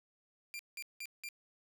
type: tone bursts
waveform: sawtooth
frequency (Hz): 2381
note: D7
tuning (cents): +23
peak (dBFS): -38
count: 4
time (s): 0.54-1.288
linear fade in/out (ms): 0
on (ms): 52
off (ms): 180
effects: none